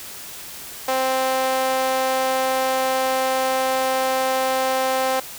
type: tone with high-pass filter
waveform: sawtooth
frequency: 261.6 Hz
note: C4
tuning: in tune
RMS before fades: -21 dBFS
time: 0.88-5.2 s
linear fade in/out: 5 ms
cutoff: 630 Hz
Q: 2.6
effects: white hiss -36 dBFS RMS until 5.38 s